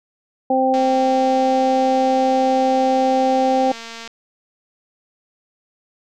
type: harmonic tone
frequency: 261.6 Hz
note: C4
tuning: in tune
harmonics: 1 / 2 / 3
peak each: -20 / -18 / -17 dBFS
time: 0.5-3.72 s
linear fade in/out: 5 ms
type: click train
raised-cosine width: 0.2 ms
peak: -17 dBFS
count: 765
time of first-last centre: 0.74-4.076 s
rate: 229 Hz
effects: none